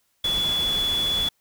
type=tone in noise; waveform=sine; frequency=3422 Hz; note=A7; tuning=49 cents flat; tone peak=-21 dBFS; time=0.24-1.29 s; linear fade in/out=5 ms; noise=pink; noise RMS=-33 dBFS; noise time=0.24-1.29 s; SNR=+9 dB; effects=white hiss -69 dBFS RMS until 1.4 s